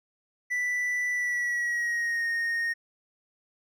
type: tone with pitch glide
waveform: triangle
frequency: 1975.5 to 1853.9 Hz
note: B6 to A#6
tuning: 0 to -10 cents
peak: -24 dBFS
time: 0.5-2.74 s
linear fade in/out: 20 ms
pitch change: -110 cents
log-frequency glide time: 1.12-2.26 s
effects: none